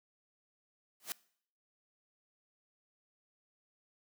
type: noise with exponential growth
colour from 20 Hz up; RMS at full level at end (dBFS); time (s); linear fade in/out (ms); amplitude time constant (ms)
white; -34; 1-1.12; 1; 26
effects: noise-tail reverb RT60 0.6 s tail -22 dB re dry + high-pass 200 Hz 12 dB/octave